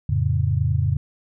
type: chord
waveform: sine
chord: F augmented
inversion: none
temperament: equal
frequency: 87.31 / 110 / 138.59 Hz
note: F2 / A2 / C#3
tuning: 0 / 0 / 0 cents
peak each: -22 dBFS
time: 0.09-0.97 s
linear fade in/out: 5 ms
effects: none